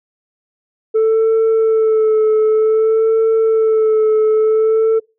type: tone with vibrato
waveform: sine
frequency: 440 Hz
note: A4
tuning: in tune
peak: -7 dBFS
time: 0.94-5 s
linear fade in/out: 20 ms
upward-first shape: sine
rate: 0.54 Hz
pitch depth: 26 cents each way
effects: noise-tail reverb RT60 0.3 s tail -26 dB re dry + tanh soft clip ceiling -9 dBFS